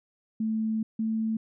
sine tone pair in turn, 220 / 221.5 Hz, A3 / A3, 0 / +12 cents, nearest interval unison, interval 12 cents, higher second, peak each -25 dBFS, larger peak neither, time 0.4-0.83 / 0.99-1.37 s, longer first, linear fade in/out 5 ms, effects none

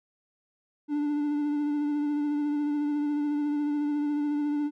triangle tone with vibrato, 293.7 Hz, D4, in tune, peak -23 dBFS, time 0.88-4.71 s, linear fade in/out 50 ms, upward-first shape triangle, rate 14 Hz, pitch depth 28 cents each way, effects none

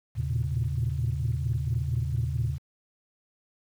sine tone cluster, 80 / 113.5 / 117.9 / 137 Hz, D#2 / A#2 / A#2 / C#3, +49 / -46 / +20 / -20 cents, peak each -30 dBFS, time 0.15-2.59 s, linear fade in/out 50 ms, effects tanh soft clip ceiling -18 dBFS + 9-bit

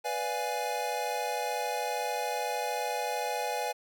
square chord, B diminished seventh, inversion none, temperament equal, 493.9 / 587.3 / 698.5 / 830.6 Hz, B4 / D5 / F5 / Ab5, 0 / 0 / 0 / 0 cents, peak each -37 / -39 / -38 / -34 dBFS, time 0.04-3.73 s, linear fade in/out 20 ms, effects none

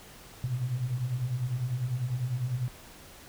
sine beating tone pair, 116.54 / 126.54 Hz, A#2 / B2, 0 / +43 cents, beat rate 10 Hz, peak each -35 / -29 dBFS, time 0.44-2.68 s, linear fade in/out 0 ms, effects pink hiss -50 dBFS RMS until 3.28 s

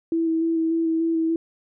sine tone with vibrato, 327.1 Hz, E4, 13 cents flat, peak -19 dBFS, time 0.12-1.36 s, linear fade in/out 2 ms, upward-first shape square, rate 3.4 Hz, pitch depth 14 cents each way, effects none

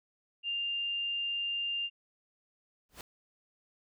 sine tone, 2798 Hz, F7, 3 cents sharp, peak -31 dBFS, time 0.43-1.9 s, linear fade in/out 50 ms
pink noise with exponential growth, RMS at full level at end -40 dBFS, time 2.89-3.01 s, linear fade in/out 1 ms, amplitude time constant 26 ms
effects none

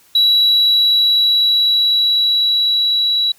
sine tone with level ramp, 3912 Hz, B7, 17 cents flat, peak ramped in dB -7 to -12 dBFS, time 0.15-3.32 s, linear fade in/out 5 ms, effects tanh soft clip ceiling -7 dBFS + white hiss -51 dBFS RMS until 3.38 s

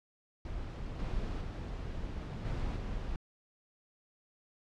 brown noise with level steps, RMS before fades -40 / -36 / -39 / -35 / -38 dBFS, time 0.45-3.16 s, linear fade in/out 2 ms, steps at 0.99 / 1.41 / 2.45 / 2.76 s, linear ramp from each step 2 ms, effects low-pass 5000 Hz 12 dB/octave

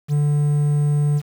triangle tone with quantisation, 146.83 Hz, D3, in tune, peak -13 dBFS, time 0.08-1.22 s, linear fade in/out 50 ms, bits 7, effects none

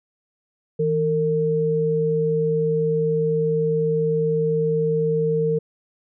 sine tone pair together, 160.87 / 455 Hz, E3 / A#4, -42 / -42 cents, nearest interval octave + tritone, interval 1800 cents, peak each -23 / -19 dBFS, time 0.79-5.59 s, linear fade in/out 10 ms, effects none

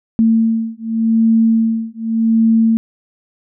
sine beating tone pair, 224.9 / 225.76 Hz, A3 / A3, +38 / +45 cents, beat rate 0.86 Hz, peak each -14 dBFS, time 0.19-2.77 s, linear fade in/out 0 ms, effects none

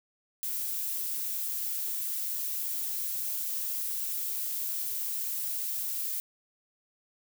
violet noise, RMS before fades -33 dBFS, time 0.43-6.2 s, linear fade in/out 0 ms, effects none

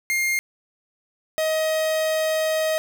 45% pulse tone pair in turn, 2122 / 630.9 Hz, C7 / D#5, +24 / +24 cents, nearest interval octave + major sixth, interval 2100 cents, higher first, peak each -20 dBFS, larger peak neither, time 0.1-0.39 / 1.38-2.78 s, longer second, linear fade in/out 0 ms, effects none

